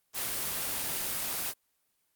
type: noise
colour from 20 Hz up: white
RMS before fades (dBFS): -33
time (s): 0.13-1.54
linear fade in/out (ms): 50
effects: white hiss -75 dBFS RMS until 2.15 s + Opus 24 kbps